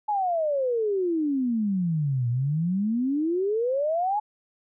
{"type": "exponential two-way sweep", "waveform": "sine", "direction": "down then up", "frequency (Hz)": [860, 117.1, 860], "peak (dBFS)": -22, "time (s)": [0.08, 4.2], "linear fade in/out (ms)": 10, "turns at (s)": 2.29, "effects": []}